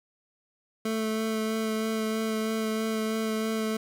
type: tone with vibrato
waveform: 25% pulse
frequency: 220 Hz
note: A3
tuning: in tune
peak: -23 dBFS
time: 0.85-3.77 s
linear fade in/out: 5 ms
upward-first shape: sine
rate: 3.1 Hz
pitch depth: 13 cents each way
effects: none

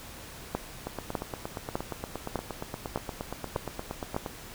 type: two click trains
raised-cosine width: 1 ms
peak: -19 / -14 dBFS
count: 30 / 7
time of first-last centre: 0.87-4.262 / 0.55-4.164 s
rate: 8.55 / 1.66 Hz
effects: pink hiss -45 dBFS RMS until 4.54 s

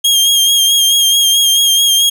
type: tone with vibrato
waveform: sawtooth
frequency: 3235 Hz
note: G#7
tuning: 46 cents flat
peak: -5 dBFS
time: 0.04-2.1 s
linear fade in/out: 10 ms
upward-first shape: sine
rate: 4.6 Hz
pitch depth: 33 cents each way
effects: none

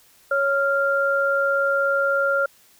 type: tone pair together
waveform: sine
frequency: 554.4 / 1391.8 Hz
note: C#5 / F6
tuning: 0 / -6 cents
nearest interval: octave + major third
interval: 1594 cents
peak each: -21 / -20 dBFS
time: 0.31-2.46 s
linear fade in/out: 5 ms
effects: white hiss -55 dBFS RMS until 2.79 s

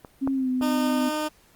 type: clicks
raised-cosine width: 1 ms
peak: -25 / -15 / -21 dBFS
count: 3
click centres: 0.048 / 0.275 / 0.612 s
type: tone with pitch glide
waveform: sine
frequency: 270 to 254.8 Hz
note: C#4 to C4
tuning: -45 to -46 cents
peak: -22 dBFS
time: 0.21-1.1 s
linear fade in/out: 20 ms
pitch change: -101 cents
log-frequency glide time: 0.33-0.5 s
type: tone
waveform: 15% pulse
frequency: 305.5 Hz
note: D#4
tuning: 32 cents flat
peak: -19 dBFS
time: 0.61-1.29 s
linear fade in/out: 20 ms
effects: pink hiss -58 dBFS RMS until 1.55 s + Opus 32 kbps

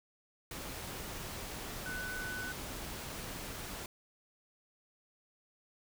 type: tone in noise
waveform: sine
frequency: 1497 Hz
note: F#6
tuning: 20 cents sharp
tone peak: -39 dBFS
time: 1.86-2.52 s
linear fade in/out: 2 ms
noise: pink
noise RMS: -43 dBFS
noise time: 0.51-3.86 s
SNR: +1 dB
effects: none

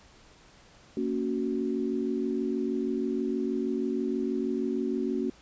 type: chord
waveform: sine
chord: F# major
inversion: first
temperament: just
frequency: 231.2 / 277.5 / 370 Hz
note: A#3 / C#4 / F#4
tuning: -14 / +2 / 0 cents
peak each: -31 / -31 / -31 dBFS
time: 0.97-5.3 s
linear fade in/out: 2 ms
effects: pink hiss -56 dBFS RMS until 5.41 s + resampled to 16000 Hz

